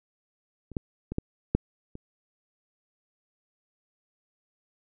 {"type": "clicks", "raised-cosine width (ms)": 3, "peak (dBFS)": [-30, -15, -20, -14, -8, -27], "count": 6, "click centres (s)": [0.717, 0.768, 1.12, 1.184, 1.55, 1.954], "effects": []}